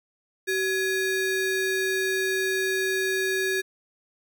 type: ring-modulated tone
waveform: square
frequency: 1031 Hz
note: C6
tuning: 26 cents flat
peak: -21 dBFS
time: 0.47-3.62 s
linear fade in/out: 20 ms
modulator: 651 Hz
effects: none